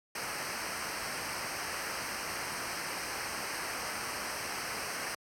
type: noise with comb filter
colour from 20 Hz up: pink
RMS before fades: -37 dBFS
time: 0.15-5.15 s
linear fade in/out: 5 ms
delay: 0.28 ms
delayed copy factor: -0.8
effects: high-pass 60 Hz 12 dB/octave + low-pass 11000 Hz 12 dB/octave